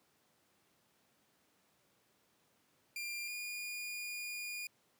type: tone pair in turn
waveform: sawtooth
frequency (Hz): 2391 / 2433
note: D7 / D#7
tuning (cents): +30 / -39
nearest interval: unison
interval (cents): 31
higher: second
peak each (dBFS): -36 / -37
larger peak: first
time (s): 2.96-3.28 / 3.28-4.67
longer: second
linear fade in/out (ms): 2
effects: pink hiss -73 dBFS RMS until 4.99 s + high-pass 150 Hz 12 dB/octave